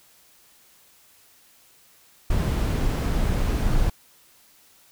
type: noise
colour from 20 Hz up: brown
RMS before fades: -22 dBFS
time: 2.3-3.9 s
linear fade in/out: 5 ms
effects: white hiss -56 dBFS RMS until 4.91 s